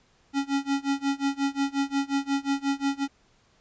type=tone with tremolo; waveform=square; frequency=277.2 Hz; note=C#4; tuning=in tune; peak=-22 dBFS; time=0.33-3.08 s; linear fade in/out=50 ms; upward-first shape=sine; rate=5.6 Hz; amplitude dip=95%; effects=pink hiss -63 dBFS RMS until 3.6 s + resampled to 16000 Hz